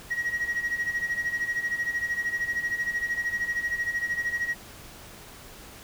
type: tone with tremolo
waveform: sine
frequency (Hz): 1900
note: A#6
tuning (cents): +33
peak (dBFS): -21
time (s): 0.1-4.55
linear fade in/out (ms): 20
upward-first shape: sine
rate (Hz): 13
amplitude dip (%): 80
effects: tanh soft clip ceiling -22 dBFS + pink hiss -46 dBFS RMS until 5.83 s